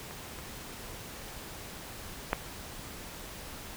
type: clicks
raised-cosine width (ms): 0.5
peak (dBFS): -27 / -29 / -11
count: 3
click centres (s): 0.11 / 0.388 / 2.331
effects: pink hiss -44 dBFS RMS until 3.76 s